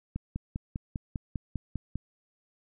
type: click train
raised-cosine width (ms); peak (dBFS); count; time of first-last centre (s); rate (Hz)
5; -20; 10; 0.16-1.956; 5.01
effects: none